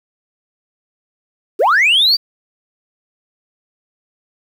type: linear sweep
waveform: sine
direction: up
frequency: 330 to 4750 Hz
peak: -7 dBFS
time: 1.59-2.17 s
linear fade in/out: 20 ms
effects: tanh soft clip ceiling -7 dBFS + 7-bit